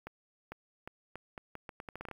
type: accelerating click train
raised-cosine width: 0.5 ms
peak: -27 dBFS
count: 14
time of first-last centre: 0.07-2.113 s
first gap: 450 ms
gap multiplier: 0.79
effects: 9-bit